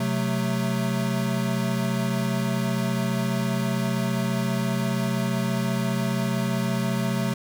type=chord; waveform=square; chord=F# diminished; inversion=second; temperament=equal; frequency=130.81 / 185 / 220 Hz; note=C3 / F#3 / A3; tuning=0 / 0 / 0 cents; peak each=-28 dBFS; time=0-7.34 s; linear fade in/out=5 ms; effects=none